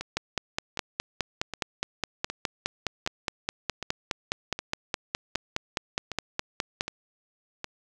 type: two click trains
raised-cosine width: 0.2 ms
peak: -16 / -9 dBFS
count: 11 / 33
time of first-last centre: 0.01-7.644 / 0.17-6.809 s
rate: 1.31 / 4.82 Hz
effects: none